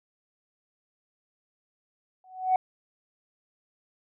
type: tone with exponential growth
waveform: sine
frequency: 746 Hz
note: F#5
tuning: 14 cents sharp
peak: -15 dBFS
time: 2.24-2.56 s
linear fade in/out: 2 ms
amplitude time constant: 68 ms
effects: tanh soft clip ceiling -15 dBFS